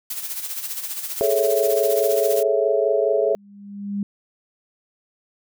blue noise with tremolo, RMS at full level -27 dBFS, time 0.1-2.43 s, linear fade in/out 5 ms, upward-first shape sine, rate 15 Hz, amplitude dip 60%
sine chord, A major seventh, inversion third, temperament equal, 415.3 / 440 / 554.4 / 659.3 Hz, G#4 / A4 / C#5 / E5, 0 / 0 / 0 / 0 cents, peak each -22 dBFS, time 1.21-3.35 s, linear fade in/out 0 ms
sine tone with exponential growth, 201.6 Hz, G3, 49 cents sharp, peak -20 dBFS, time 3.11-4.03 s, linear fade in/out 2 ms, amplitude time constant 200 ms
effects none

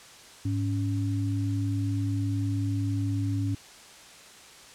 sine tone pair together, 103.83 / 280.3 Hz, G#2 / C#4, 0 / +19 cents, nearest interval octave + perfect fourth, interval 1719 cents, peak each -26 / -31 dBFS, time 0.45-3.55 s, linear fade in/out 5 ms, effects white hiss -49 dBFS RMS until 4.74 s + low-pass 8000 Hz 12 dB/octave

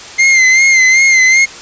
45% pulse tone with vibrato, 2093 Hz, C7, in tune, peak -5 dBFS, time 0.18-1.46 s, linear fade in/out 20 ms, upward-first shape sine, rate 2.6 Hz, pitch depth 51 cents each way, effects white hiss -30 dBFS RMS until 1.61 s + resampled to 16000 Hz

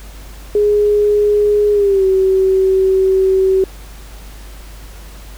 sine tone with pitch glide, 415.3 to 380.8 Hz, G#4 to F#4, 0 to +50 cents, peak -9 dBFS, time 0.55-3.64 s, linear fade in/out 2 ms, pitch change -150 cents, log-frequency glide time 1.72-2.05 s, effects added 50 Hz sine -32 dBFS peak until 5.37 s + pink hiss -40 dBFS RMS until 5.37 s

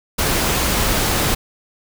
pink noise, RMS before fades -18 dBFS, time 0.18-1.35 s, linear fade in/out 10 ms, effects none

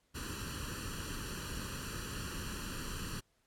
pink noise with comb filter, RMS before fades -41 dBFS, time 0.14-3.21 s, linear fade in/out 20 ms, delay 0.69 ms, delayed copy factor +0.85, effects pink hiss -75 dBFS RMS until 3.46 s + low-pass 12000 Hz 12 dB/octave

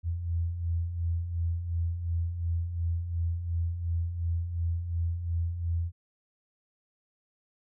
sine beating tone pair, 82.41 / 85.21 Hz, E2 / F2, 0 / -42 cents, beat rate 2.8 Hz, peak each -36 / -28 dBFS, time 0.03-5.92 s, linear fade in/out 50 ms, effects none

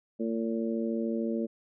harmonic tone, 113.7 Hz, A#2, 43 cents flat, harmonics 2 / 3 / 4 / 5, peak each -30 / -34 / -36 / -38 dBFS, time 0.19-1.47 s, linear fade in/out 20 ms, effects none

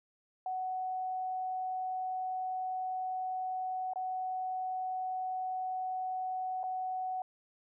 sine tone with dropouts, 745 Hz, F#5, 12 cents sharp, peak -33 dBFS, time 0.46-7.22 s, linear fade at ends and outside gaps 2 ms, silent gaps 3.935-3.958 / 6.632-6.638 s, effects none

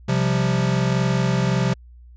square chord, C suspended fourth, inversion none, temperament equal, 130.81 / 174.61 / 196 Hz, C3 / F3 / G3, 0 / 0 / 0 cents, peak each -21 / -23 / -27 dBFS, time 0.08-1.74 s, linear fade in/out 10 ms, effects added 60 Hz sine -42 dBFS peak until 2.16 s + resampled to 16000 Hz

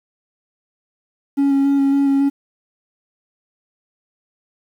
triangle tone with vibrato, 277.2 Hz, C#4, in tune, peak -10 dBFS, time 1.37-2.3 s, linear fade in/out 20 ms, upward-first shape square, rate 3.6 Hz, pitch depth 12 cents each way, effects tanh soft clip ceiling -6 dBFS + 8-bit

